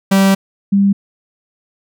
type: tone pair in turn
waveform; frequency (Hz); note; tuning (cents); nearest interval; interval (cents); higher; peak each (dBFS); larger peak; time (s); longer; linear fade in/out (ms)
45% pulse / sine; 194.2 / 198.62; G3 / G3; -16 / +23; unison; 39; second; -8; neither; 0.11-0.35 / 0.72-0.93; first; 10
effects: none